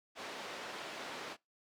pink band-pass noise, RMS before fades -45 dBFS, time 0.15-1.37 s, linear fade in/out 50 ms, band 380 to 4300 Hz, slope 12 dB/octave, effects noise-tail reverb RT60 0.2 s tail -23 dB re dry

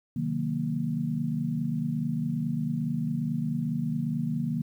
sine chord, C half-diminished seventh, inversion none, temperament equal, 130.81 / 155.56 / 185 / 233.1 Hz, C3 / Eb3 / Gb3 / Bb3, 0 / 0 / 0 / 0 cents, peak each -36 / -30 / -35 / -30 dBFS, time 0.16-4.62 s, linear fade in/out 5 ms, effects 10-bit

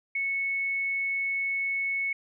sine tone, 2206 Hz, C#7, 9 cents flat, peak -26 dBFS, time 0.15-2.13 s, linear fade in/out 5 ms, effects none

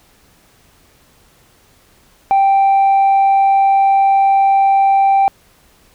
sine tone, 784 Hz, G5, in tune, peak -6 dBFS, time 2.31-5.28 s, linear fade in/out 0 ms, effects tanh soft clip ceiling -7 dBFS + pink hiss -51 dBFS RMS until 5.94 s

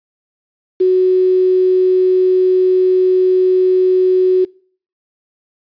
sine tone with quantisation, 370.2 Hz, F#4, 1 cent sharp, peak -8 dBFS, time 0.8-4.45 s, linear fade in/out 10 ms, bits 6, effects noise-tail reverb RT60 0.5 s tail -25 dB re dry + resampled to 11025 Hz

